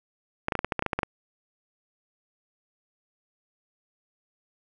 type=clicks; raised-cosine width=0.5 ms; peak=-10 dBFS; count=12; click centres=0.484 / 0.522 / 0.553 / 0.591 / 0.646 / 0.722 / 0.793 / 0.824 / 0.863 / 0.932 / 0.99 / 1.032 s; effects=none